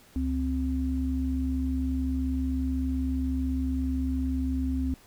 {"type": "tone pair together", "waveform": "sine", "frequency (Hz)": [69.89, 261], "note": ["C#2", "C4"], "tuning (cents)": [15, -4], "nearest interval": "octave + major seventh", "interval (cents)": 2281, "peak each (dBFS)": -28, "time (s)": [0.16, 4.94], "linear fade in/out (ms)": 0, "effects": ["pink hiss -56 dBFS RMS until 5.06 s"]}